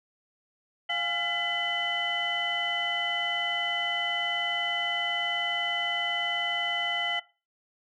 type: tone cluster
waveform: sine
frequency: 700 / 820 / 1374 / 2010 / 3021 Hz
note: F5 / G#5 / F6 / B6 / F#7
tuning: +4 / -22 / -29 / +30 / +35 cents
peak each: -34 / -38 / -38 / -30 / -29 dBFS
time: 0.89-7.2 s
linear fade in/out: 10 ms
effects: noise-tail reverb RT60 0.3 s tail -18 dB re dry + tanh soft clip ceiling -18 dBFS